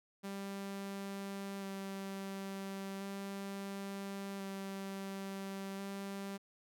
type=tone with vibrato; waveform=sawtooth; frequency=196 Hz; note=G3; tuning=in tune; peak=-37 dBFS; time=0.23-6.38 s; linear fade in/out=20 ms; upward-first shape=square; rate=0.36 Hz; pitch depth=10 cents each way; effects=none